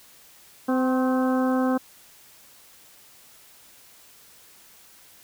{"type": "harmonic tone with a mistuned harmonic", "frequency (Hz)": 257.6, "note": "C4", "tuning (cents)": -27, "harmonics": [1, 2, 3, 4, 5, 6], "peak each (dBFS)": [-21, -27, -31, -33, -35, -37], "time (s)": [0.68, 1.78], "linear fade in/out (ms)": 10, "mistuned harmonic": 4, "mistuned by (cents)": 44, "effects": ["white hiss -52 dBFS RMS until 5.23 s"]}